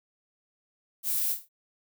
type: noise with echo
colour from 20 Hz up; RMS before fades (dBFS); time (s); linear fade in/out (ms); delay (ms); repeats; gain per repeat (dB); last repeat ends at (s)
violet; -29; 1.03-1.36; 50; 26; 5; -6; 1.49
effects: none